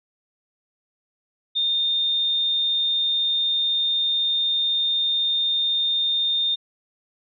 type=tone; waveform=sine; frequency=3638 Hz; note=A#7; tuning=43 cents flat; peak=-19 dBFS; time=1.55-6.56 s; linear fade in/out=20 ms; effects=none